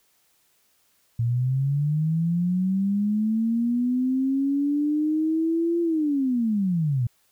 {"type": "linear two-way sweep", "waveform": "sine", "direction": "up then down", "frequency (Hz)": [114.7, 343, 114.7], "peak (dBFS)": -20, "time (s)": [1.19, 7.07], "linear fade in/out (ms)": 5, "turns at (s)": 5.81, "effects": ["white hiss -65 dBFS RMS until 7.31 s"]}